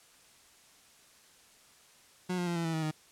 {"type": "tone with pitch steps", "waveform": "30% pulse", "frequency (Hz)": [181.7, 176.94, 172.3, 167.78, 163.38, 159.1, 154.92], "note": ["F#3", "F3", "F3", "E3", "E3", "D#3", "D#3"], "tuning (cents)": [-31, 23, -23, 31, -15, 39, -7], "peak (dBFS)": -28, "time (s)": [2.29, 2.913], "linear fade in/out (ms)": 10, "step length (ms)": 89, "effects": ["white hiss -60 dBFS RMS until 3.11 s", "low-pass 10000 Hz 12 dB/octave"]}